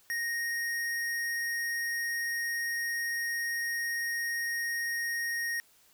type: tone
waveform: square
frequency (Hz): 1864.7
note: A#6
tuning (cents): 0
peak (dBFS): -31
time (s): 0.1-5.6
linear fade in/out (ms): 0
effects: white hiss -63 dBFS RMS until 5.93 s

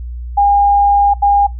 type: tone bursts at uneven times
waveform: sine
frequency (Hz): 810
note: G#5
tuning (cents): -43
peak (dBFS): -7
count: 2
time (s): 0.37-1.14 / 1.22-1.47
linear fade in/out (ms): 10
effects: noise-tail reverb RT60 0.2 s tail -23 dB re dry + added 60 Hz sine -22 dBFS peak until 1.59 s

